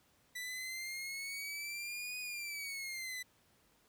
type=exponential two-way sweep; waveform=sawtooth; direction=up then down; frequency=1972 to 2489 to 1988 Hz; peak=-37 dBFS; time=0.35-3.23 s; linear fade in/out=10 ms; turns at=2.19 s; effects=pink hiss -70 dBFS RMS until 3.88 s + high-pass 60 Hz 12 dB/octave